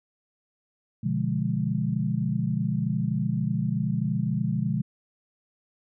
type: chord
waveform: sine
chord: B diminished seventh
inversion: none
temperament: equal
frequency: 123.47 / 146.83 / 174.61 / 207.7 Hz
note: B2 / D3 / F3 / Ab3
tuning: 0 / 0 / 0 / 0 cents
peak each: -29 dBFS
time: 1.03-4.82 s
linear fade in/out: 10 ms
effects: none